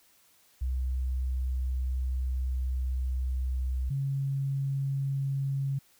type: tone pair in turn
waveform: sine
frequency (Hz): 64 / 137.19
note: C2 / C#3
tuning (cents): -38 / -18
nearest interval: octave + minor second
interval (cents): 1320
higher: second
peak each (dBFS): -27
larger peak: neither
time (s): 0.61-3.9 / 3.9-5.79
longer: first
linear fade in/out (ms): 10
effects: white hiss -63 dBFS RMS until 5.99 s